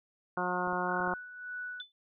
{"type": "harmonic tone", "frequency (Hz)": 180, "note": "F#3", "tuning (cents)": -47, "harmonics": [1, 2, 3, 4, 5, 6, 7, 8], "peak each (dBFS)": [-39, -38, -40, -37, -37, -37, -40, -37], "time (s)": [0.37, 1.14], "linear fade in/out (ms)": 2}
{"type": "clicks", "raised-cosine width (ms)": 2, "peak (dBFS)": -35, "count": 5, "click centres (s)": [0.674, 0.73, 1.003, 1.076, 1.136]}
{"type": "tone with tremolo", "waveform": "sine", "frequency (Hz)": 1480, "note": "F#6", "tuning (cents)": 0, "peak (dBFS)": -36, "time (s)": [0.87, 1.82], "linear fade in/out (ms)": 10, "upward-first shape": "sine", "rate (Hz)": 1.7, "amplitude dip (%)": 65}
{"type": "tone with exponential decay", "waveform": "sine", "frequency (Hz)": 3500, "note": "A7", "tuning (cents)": -10, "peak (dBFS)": -36, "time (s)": [1.8, 1.92], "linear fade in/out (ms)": 1, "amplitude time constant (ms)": 26}
{"effects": []}